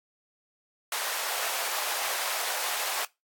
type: high-pass noise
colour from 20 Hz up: pink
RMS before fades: -31 dBFS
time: 0.92-3.05 s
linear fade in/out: 2 ms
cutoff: 610 Hz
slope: 24 dB/octave
effects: noise-tail reverb RT60 0.2 s tail -21 dB re dry + AAC 64 kbps